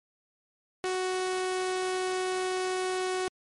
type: tone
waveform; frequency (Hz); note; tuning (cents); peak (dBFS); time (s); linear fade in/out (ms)
sawtooth; 370.7; F#4; +3; -24; 0.84-3.28; 0
effects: MP3 48 kbps